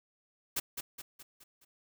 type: noise with echo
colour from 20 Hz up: white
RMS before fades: -32 dBFS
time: 0.56-0.6 s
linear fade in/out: 10 ms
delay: 210 ms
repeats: 5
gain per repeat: -6 dB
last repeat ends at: 1.65 s
effects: none